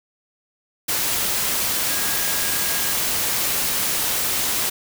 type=tone in noise; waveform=sine; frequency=1639 Hz; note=G#6; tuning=23 cents flat; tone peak=-33 dBFS; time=1.9-2.94 s; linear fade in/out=10 ms; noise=white; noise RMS=-22 dBFS; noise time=0.88-4.7 s; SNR=-14 dB; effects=none